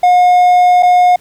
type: tone with dropouts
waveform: triangle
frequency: 719 Hz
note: F#5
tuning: 50 cents flat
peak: -3 dBFS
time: 0.03-1.16 s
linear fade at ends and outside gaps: 5 ms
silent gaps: 0.826-0.83 s
effects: pink hiss -47 dBFS RMS until 1.2 s